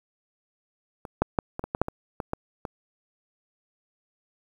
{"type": "clicks", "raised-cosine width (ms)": 1, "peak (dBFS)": [-23, -6, -7, -17, -17, -12, -6, -16, -16, -13, -18], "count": 11, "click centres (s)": [1.052, 1.22, 1.388, 1.594, 1.64, 1.749, 1.816, 1.884, 2.202, 2.334, 2.652], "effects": ["8-bit"]}